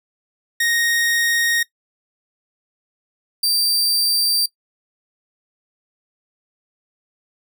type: tone pair in turn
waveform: sawtooth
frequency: 1864.7 / 4685 Hz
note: A#6 / D8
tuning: 0 / -5 cents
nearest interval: octave + major third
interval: 1595 cents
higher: second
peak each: -13 dBFS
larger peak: neither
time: 0.6-1.63 / 3.43-4.46 s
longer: neither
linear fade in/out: 5 ms
effects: noise-tail reverb RT60 0.1 s tail -20 dB re dry